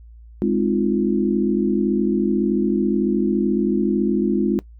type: chord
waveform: sine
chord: F minor seventh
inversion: first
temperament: equal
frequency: 207.7 / 261.6 / 311.1 / 349.2 Hz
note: Ab3 / C4 / Eb4 / F4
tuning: 0 / 0 / 0 / 0 cents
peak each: -20 / -23 / -25 / -21 dBFS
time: 0.42-4.59 s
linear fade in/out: 0 ms
effects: noise-tail reverb RT60 0.1 s tail -20 dB re dry + added 57 Hz sine -40 dBFS peak until 4.79 s